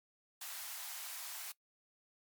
white high-pass noise, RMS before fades -45 dBFS, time 0.41-1.52 s, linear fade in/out 5 ms, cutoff 660 Hz, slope 48 dB/octave, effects noise-tail reverb RT60 0.1 s tail -20 dB re dry + MP3 96 kbps

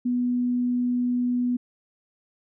sine tone, 245.9 Hz, B3, 7 cents flat, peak -21 dBFS, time 0.05-1.57 s, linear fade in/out 10 ms, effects none

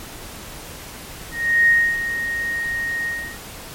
sine tone with ADSR envelope, 1864.7 Hz, A#6, in tune, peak -10 dBFS, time 1.31-3.39 s, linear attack 360 ms, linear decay 300 ms, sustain -11 dB, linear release 320 ms, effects pink hiss -36 dBFS RMS until 3.74 s + MP3 64 kbps

